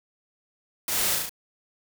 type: noise with echo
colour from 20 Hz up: white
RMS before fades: -28 dBFS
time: 0.88-1.15 s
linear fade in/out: 2 ms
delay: 36 ms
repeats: 4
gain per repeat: -2 dB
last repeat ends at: 1.294 s
effects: none